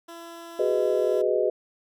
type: tone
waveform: 15% pulse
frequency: 336.7 Hz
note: E4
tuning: 37 cents sharp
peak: -33 dBFS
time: 0.08-1.22 s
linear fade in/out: 10 ms
type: chord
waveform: sine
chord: G# minor seventh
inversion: third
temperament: just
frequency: 373.8 / 415.3 / 498.4 / 623 Hz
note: F#4 / G#4 / B4 / D#5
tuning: +18 / 0 / +16 / +2 cents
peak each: -26 dBFS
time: 0.59-1.5 s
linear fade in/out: 5 ms
effects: none